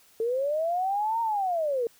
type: linear two-way sweep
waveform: sine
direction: up then down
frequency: 440 to 932.3 to 449.9 Hz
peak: -24 dBFS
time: 0.2-1.87 s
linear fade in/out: 2 ms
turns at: 1.21 s
effects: white hiss -59 dBFS RMS until 1.99 s